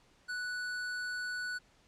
square tone, 1480 Hz, F#6, in tune, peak -36 dBFS, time 0.28-1.59 s, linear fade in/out 20 ms, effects pink hiss -66 dBFS RMS until 1.87 s + low-pass 7000 Hz 12 dB/octave

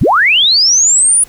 sine linear sweep, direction up, 54.2 to 9956 Hz, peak -6 dBFS, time 0.01-1.24 s, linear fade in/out 5 ms, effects pink hiss -41 dBFS RMS until 1.28 s

